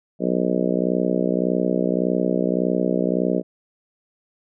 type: harmonic tone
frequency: 61.74 Hz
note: B1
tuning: in tune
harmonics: 3 / 4 / 5 / 6 / 7 / 8 / 9 / 10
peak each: -24 / -25 / -26 / -27 / -27 / -28 / -29 / -29 dBFS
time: 0.19-3.43 s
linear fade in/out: 50 ms
effects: none